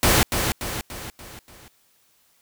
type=noise with echo; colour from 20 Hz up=pink; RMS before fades=-17 dBFS; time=0.03-0.23 s; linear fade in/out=0 ms; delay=290 ms; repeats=5; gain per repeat=-6 dB; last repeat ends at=1.68 s; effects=white hiss -62 dBFS RMS until 2.41 s